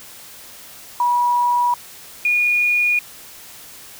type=tone pair in turn; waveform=sine; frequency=969 / 2442 Hz; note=B5 / D#7; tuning=-33 / -33 cents; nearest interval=octave + major third; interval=1600 cents; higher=second; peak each=-14 dBFS; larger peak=neither; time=1-1.74 / 2.25-2.99 s; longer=neither; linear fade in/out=2 ms; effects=white hiss -40 dBFS RMS until 3.99 s